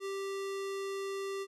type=tone; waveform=square; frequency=392 Hz; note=G4; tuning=in tune; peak=-36 dBFS; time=0-1.47 s; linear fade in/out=50 ms; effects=low-pass 10000 Hz 12 dB/octave